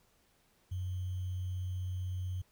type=tone with sample-and-hold; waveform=sine; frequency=91.6 Hz; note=F#2; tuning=17 cents flat; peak=-34 dBFS; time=0.71-2.42 s; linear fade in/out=10 ms; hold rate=3150 Hz; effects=pink hiss -70 dBFS RMS until 2.51 s